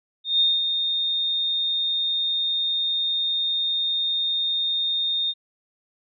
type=tone with ADSR envelope; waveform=sine; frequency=3665 Hz; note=A#7; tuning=30 cents flat; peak=-15 dBFS; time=0.24-5.34 s; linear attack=160 ms; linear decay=210 ms; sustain=-6 dB; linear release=45 ms; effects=none